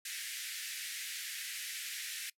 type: band-pass noise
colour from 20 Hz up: pink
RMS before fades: -42 dBFS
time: 0.05-2.3 s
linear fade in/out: 5 ms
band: 1700 to 14000 Hz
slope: 48 dB/octave
effects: noise-tail reverb RT60 0.1 s tail -22 dB re dry